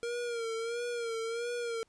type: tone with vibrato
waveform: square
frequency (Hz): 466.2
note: A#4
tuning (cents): 0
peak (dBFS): -34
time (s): 0.03-1.83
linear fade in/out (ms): 0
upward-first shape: sine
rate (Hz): 1.5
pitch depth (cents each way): 59
effects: pink hiss -72 dBFS RMS until 1.88 s + resampled to 22050 Hz

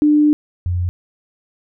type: tone pair in turn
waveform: sine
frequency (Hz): 298.7 / 88.8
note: D4 / F2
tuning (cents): +29 / +29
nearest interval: octave + major sixth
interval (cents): 2100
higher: first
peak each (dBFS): -9 / -16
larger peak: first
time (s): 0.02-0.33 / 0.66-0.89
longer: first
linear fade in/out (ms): 0
effects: none

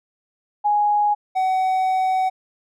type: tone pair in turn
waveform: sine / triangle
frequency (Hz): 830.6 / 752.3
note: G#5 / F#5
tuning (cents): 0 / +29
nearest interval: major second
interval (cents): 171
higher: first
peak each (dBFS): -15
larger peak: neither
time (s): 0.64-1.15 / 1.35-2.3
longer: second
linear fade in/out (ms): 20
effects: none

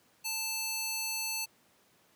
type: tone with high-pass filter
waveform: square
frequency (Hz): 880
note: A5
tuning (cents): 0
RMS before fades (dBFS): -35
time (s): 0.24-1.46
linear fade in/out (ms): 20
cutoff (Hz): 3400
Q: 0.64
effects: pink hiss -66 dBFS RMS until 2.15 s + high-pass 150 Hz 12 dB/octave

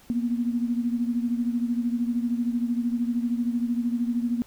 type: beating tone pair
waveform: sine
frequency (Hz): 236 / 249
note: A#3 / B3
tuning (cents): +22 / +14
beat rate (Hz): 13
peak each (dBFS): -24 / -29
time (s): 0.1-4.42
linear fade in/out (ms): 0
effects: pink hiss -54 dBFS RMS until 4.46 s

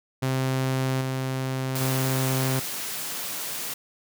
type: tone with tremolo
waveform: sawtooth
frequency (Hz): 131.4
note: C3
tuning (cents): +8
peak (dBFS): -19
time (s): 0.22-2.6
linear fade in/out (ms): 10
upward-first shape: square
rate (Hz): 0.63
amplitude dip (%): 30
type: high-pass noise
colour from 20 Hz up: white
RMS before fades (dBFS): -32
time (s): 1.75-3.74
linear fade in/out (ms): 5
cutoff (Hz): 110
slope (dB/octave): 96
effects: none

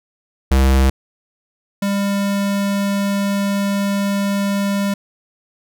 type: tone pair in turn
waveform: square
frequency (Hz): 66.4 / 199.78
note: C2 / G3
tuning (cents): +26 / +33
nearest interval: octave + perfect fifth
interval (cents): 1907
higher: second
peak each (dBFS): -11 / -17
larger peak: first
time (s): 0.51-0.9 / 1.82-4.94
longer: second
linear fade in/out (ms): 5
effects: none

